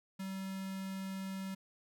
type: tone with notch filter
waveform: square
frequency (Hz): 191.8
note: G3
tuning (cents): -37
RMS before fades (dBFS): -41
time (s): 0.19-1.55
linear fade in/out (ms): 10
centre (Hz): 660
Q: 1.7
effects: none